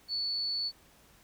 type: tone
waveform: sine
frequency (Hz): 4448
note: C#8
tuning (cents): +5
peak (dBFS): -30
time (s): 0.08-0.72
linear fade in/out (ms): 50
effects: pink hiss -61 dBFS RMS until 1.23 s